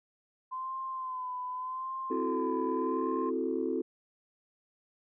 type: tone with vibrato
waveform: sine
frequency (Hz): 1027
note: C6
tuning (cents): -33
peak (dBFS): -34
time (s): 0.51-3.31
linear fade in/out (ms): 20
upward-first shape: sine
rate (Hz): 0.84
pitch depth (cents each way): 46
type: chord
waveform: sine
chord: F# half-diminished seventh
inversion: second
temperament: equal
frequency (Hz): 261.6 / 329.6 / 370 / 440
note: C4 / E4 / F#4 / A4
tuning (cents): 0 / 0 / 0 / 0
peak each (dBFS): -34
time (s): 2.1-3.82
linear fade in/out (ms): 10
effects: tanh soft clip ceiling -20 dBFS